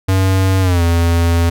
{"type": "tone with pitch glide", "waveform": "square", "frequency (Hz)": [95, 84.64], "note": ["F#2", "E2"], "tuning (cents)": [46, 46], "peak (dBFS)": -11, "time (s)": [0.08, 1.5], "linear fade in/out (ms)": 10, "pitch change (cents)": -200, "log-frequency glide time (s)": [0.61, 0.82], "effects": []}